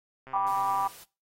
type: click train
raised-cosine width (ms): 0.5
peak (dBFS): -31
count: 80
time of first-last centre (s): 0.27-0.868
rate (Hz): 132
type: chord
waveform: sine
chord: G major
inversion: none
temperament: just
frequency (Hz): 784 / 980 / 1176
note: G5 / B5 / D6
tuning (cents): 0 / -14 / +2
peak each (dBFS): -29 / -29 / -30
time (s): 0.33-0.88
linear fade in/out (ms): 10
type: noise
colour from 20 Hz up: white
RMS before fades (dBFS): -49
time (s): 0.47-1.04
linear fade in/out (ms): 5
effects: noise-tail reverb RT60 0.3 s tail -21 dB re dry + AAC 48 kbps